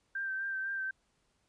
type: tone with vibrato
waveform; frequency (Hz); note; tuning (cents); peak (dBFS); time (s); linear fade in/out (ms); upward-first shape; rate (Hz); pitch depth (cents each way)
sine; 1568; G6; 0; -33; 0.15-0.91; 5; sine; 4; 26
effects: pink hiss -75 dBFS RMS until 1.48 s + resampled to 22050 Hz